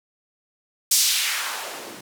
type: noise with band-pass filter sweep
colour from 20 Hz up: blue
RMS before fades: -24 dBFS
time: 0.91-2.01 s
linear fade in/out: 5 ms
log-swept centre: 6500 to 220 Hz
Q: 1.2
effects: none